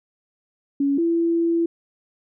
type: tone pair in turn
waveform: sine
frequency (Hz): 280 / 335.5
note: C#4 / E4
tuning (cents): +18 / +31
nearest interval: minor third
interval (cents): 313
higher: second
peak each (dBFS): -17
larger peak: neither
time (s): 0.8-0.98 / 0.98-1.66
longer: second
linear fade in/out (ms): 5
effects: none